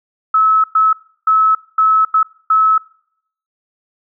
sine tone bursts at uneven times, 1296 Hz, E6, 30 cents flat, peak -8 dBFS, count 6, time 0.34-0.64 / 0.75-0.93 / 1.27-1.55 / 1.78-2.05 / 2.14-2.23 / 2.5-2.78 s, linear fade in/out 5 ms, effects noise-tail reverb RT60 0.7 s tail -24 dB re dry

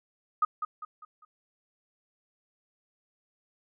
sine tone with echo, 1244.5 Hz, D#6, in tune, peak -20 dBFS, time 0.42-0.45 s, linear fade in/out 5 ms, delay 200 ms, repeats 4, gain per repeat -8 dB, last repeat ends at 1.25 s, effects none

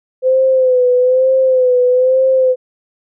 sine tone with vibrato, 511 Hz, C5, 41 cents flat, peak -8 dBFS, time 0.22-2.56 s, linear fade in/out 50 ms, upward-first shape sine, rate 1.1 Hz, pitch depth 50 cents each way, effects none

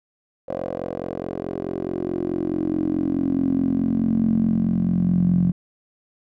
10% pulse tone with band-pass filter sweep, 44.68 Hz, F1, 40 cents sharp, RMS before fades -22 dBFS, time 0.48-5.52 s, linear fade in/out 10 ms, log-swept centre 530 to 170 Hz, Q 6.6, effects none

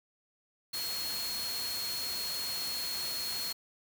sine tone in noise, 4300 Hz, C8, 47 cents sharp, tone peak -35 dBFS, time 0.73-3.53 s, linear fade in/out 10 ms, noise white, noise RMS -39 dBFS, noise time 0.73-3.53 s, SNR +1 dB, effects none

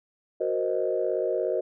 sine chord, C half-diminished seventh, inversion second, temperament equal, 370 / 466.2 / 523.3 / 622.3 Hz, Gb4 / Bb4 / C5 / Eb5, 0 / 0 / 0 / 0 cents, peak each -29 dBFS, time 0.4-1.61 s, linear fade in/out 10 ms, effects tanh soft clip ceiling -13 dBFS

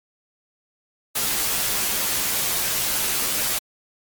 white noise with comb filter, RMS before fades -23 dBFS, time 1.15-3.59 s, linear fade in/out 10 ms, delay 12 ms, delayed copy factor -0.6, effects MP3 96 kbps

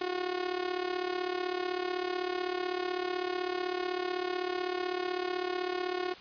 sawtooth tone with amplitude modulation, 363 Hz, F#4, 33 cents flat, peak -24 dBFS, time 0.01-6.14 s, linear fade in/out 5 ms, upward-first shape sine, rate 35.9 Hz, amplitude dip 75%, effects white hiss -49 dBFS RMS until 6.2 s + resampled to 11025 Hz

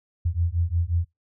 sine beating tone pair, 82.7 / 88.3 Hz, E2 / F2, +6 / +20 cents, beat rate 5.6 Hz, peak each -24 dBFS, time 0.25-1.05 s, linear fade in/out 10 ms, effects noise-tail reverb RT60 0.2 s tail -26 dB re dry

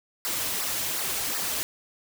white noise with flanger, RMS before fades -29 dBFS, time 0.25-1.63 s, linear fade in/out 0 ms, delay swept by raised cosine 0.3 to 5.7 ms, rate 2.7 Hz, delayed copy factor -0.7, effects none

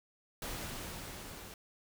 pink noise with level ramp, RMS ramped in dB -40 to -49 dBFS, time 0.42-1.54 s, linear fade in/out 2 ms, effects none

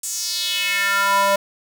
square tone with high-pass filter sweep, 198.4 Hz, G3, 21 cents sharp, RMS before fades -20 dBFS, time 0.03-1.36 s, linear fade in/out 5 ms, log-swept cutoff 7900 to 680 Hz, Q 3.2, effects 7-bit

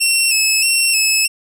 15% pulse tone with vibrato, 2657 Hz, E7, 13 cents sharp, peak -5 dBFS, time 0-1.28 s, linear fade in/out 20 ms, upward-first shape square, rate 1.6 Hz, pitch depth 41 cents each way, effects none

